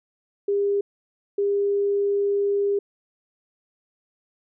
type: tone pair in turn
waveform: sine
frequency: 402.8 / 402.8 Hz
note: G4 / G4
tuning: +47 / +47 cents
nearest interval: unison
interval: 0 cents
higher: neither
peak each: -19 dBFS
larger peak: neither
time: 0.48-0.81 / 1.38-2.79 s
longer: second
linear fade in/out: 5 ms
effects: none